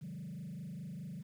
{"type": "tone with frequency modulation", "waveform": "sine", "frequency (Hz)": 169.1, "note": "E3", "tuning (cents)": 44, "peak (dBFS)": -40, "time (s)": [0.01, 1.23], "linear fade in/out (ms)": 20, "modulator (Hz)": 24.8, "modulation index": 1.4, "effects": ["tanh soft clip ceiling -38 dBFS", "11-bit"]}